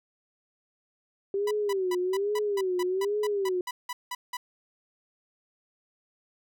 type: tone with vibrato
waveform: sine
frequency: 389.3 Hz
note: G4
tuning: 12 cents flat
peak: -25 dBFS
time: 1.34-3.61 s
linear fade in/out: 2 ms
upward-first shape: sine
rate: 1.2 Hz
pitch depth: 140 cents each way
type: tone bursts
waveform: sawtooth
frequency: 987.8 Hz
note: B5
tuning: in tune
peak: -28 dBFS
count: 14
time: 1.47-4.37 s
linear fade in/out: 5 ms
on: 40 ms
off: 180 ms
effects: none